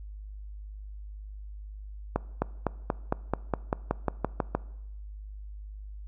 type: accelerating click train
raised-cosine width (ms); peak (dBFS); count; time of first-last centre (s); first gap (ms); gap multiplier
1; -11; 13; 2.16-4.55; 260; 0.95
effects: noise-tail reverb RT60 0.9 s tail -21 dB re dry + added 51 Hz sine -39 dBFS peak until 6.07 s